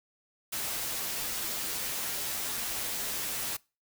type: noise with comb filter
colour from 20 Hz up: white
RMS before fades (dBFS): -34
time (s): 0.52-3.57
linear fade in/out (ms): 10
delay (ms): 11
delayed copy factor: -0.6
effects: noise-tail reverb RT60 0.3 s tail -24 dB re dry